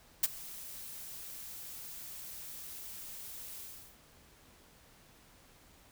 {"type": "noise with ADSR envelope", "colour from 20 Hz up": "blue", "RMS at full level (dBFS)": -25, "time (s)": [0.23, 3.98], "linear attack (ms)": 8, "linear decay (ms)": 28, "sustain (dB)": -21, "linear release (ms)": 380, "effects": ["pink hiss -61 dBFS RMS until 5.91 s"]}